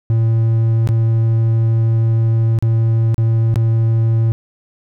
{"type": "tone with dropouts", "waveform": "triangle", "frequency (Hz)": 113.3, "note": "A#2", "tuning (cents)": -49, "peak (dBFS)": -9, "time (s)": [0.1, 4.32], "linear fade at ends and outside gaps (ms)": 0, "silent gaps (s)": [[0.874, 0.889], [2.588, 2.625], [3.144, 3.18], [3.542, 3.558]], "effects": []}